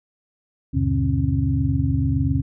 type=tone cluster; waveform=sine; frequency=74.9 / 94.5 / 121.6 / 143.1 / 270.3 Hz; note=D2 / F#2 / B2 / D3 / C#4; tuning=+35 / +37 / -26 / -45 / -44 cents; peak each=-24 dBFS; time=0.73-2.42 s; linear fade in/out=20 ms; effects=none